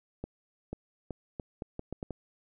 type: accelerating click train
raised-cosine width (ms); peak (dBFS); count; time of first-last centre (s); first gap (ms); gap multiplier
2; -23; 9; 0.24-2.107; 490; 0.77
effects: none